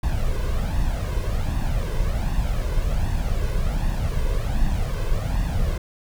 brown noise with flanger, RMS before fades -22 dBFS, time 0.03-5.78 s, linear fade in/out 5 ms, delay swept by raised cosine 1.1 to 1.97 ms, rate 1.3 Hz, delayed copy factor +0.65, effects none

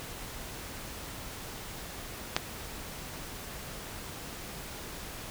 clicks, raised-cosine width 0.2 ms, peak -7 / -27 dBFS, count 2, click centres 2.365 / 2.373 s, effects pink hiss -42 dBFS RMS until 5.3 s

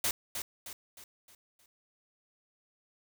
white noise with echo, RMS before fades -30 dBFS, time 0.04-0.11 s, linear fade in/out 2 ms, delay 310 ms, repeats 5, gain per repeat -7 dB, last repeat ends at 1.66 s, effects none

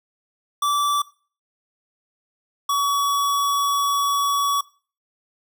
square tone pair in turn, 1160 / 1131.5 Hz, D6 / C#6, -22 / +35 cents, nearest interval unison, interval 43 cents, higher first, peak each -19 dBFS, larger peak neither, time 0.62-1.02 / 2.69-4.61 s, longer second, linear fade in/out 5 ms, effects noise-tail reverb RT60 0.4 s tail -20 dB re dry

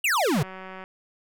square exponential sweep, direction down, 2960 to 123.47 Hz, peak -21 dBFS, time 0.04-0.43 s, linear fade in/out 5 ms
click train, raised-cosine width 0.5 ms, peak -25 dBFS, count 93, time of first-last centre 0.35-0.839 s, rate 188 Hz
effects none

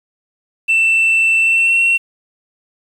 sine tone with pitch glide, 2672 to 2722 Hz, E7 to F7, +23 to -45 cents, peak -8 dBFS, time 0.68-1.98 s, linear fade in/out 20 ms, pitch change +32 cents, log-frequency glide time 1.41-1.81 s, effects tanh soft clip ceiling -8 dBFS + 7-bit

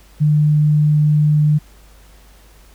sine tone, 150.4 Hz, D3, 42 cents sharp, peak -10 dBFS, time 0.2-1.59 s, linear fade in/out 20 ms, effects added 50 Hz sine -44 dBFS peak until 2.74 s + pink hiss -50 dBFS RMS until 2.74 s

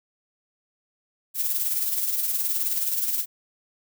violet noise with tremolo, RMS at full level -23 dBFS, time 1.34-3.26 s, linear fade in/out 50 ms, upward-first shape triangle, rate 19 Hz, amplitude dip 55%, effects none

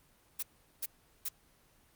blue noise bursts, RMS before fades -35 dBFS, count 3, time 0.39-1.29 s, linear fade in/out 10 ms, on 40 ms, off 390 ms, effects pink hiss -66 dBFS RMS until 1.95 s + Opus 24 kbps

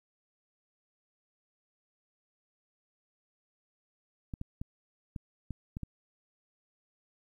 clicks, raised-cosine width 5 ms, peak -25 dBFS, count 7, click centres 4.338 / 4.414 / 4.615 / 5.162 / 5.507 / 5.769 / 5.833 s, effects 11-bit

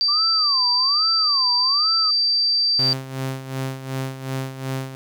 sine tone, 4668 Hz, D8, 11 cents flat, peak -16 dBFS, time 0.01-2.93 s, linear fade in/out 0 ms
sine tone with vibrato, 1139 Hz, C#6, 47 cents sharp, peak -25 dBFS, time 0.08-2.11 s, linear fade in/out 10 ms, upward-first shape sine, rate 1.2 Hz, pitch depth 270 cents each way
sawtooth tone with tremolo, 132.7 Hz, C3, 25 cents sharp, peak -19 dBFS, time 2.79-4.95 s, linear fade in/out 0 ms, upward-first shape sine, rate 2.7 Hz, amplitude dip 70%
effects none

